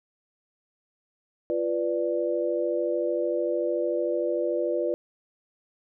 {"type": "chord", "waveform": "sine", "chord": "B diminished", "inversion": "second", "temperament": "equal with one note detuned", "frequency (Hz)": [346.2, 493.9, 587.3], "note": ["F4", "B4", "D5"], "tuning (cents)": [-15, 0, 0], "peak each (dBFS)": -28, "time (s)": [1.5, 4.94], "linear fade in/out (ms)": 0, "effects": []}